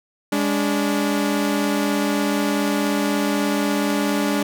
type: tone pair together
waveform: sawtooth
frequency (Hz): 204.7 / 288.7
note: G#3 / D4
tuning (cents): -25 / -30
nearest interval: tritone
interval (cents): 595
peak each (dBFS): -18 / -17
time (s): 0.32-4.43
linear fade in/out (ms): 5
effects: none